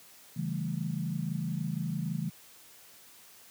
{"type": "chord", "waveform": "sine", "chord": "A dominant seventh", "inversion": "first", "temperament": "equal", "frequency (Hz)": [138.59, 164.81, 196, 220], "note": ["C#3", "E3", "G3", "A3"], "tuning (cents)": [0, 0, 0, 0], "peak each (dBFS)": [-36, -33, -38, -39], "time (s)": [0.36, 2.3], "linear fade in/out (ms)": 10, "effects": ["white hiss -55 dBFS RMS until 3.5 s", "high-pass 80 Hz 12 dB/octave"]}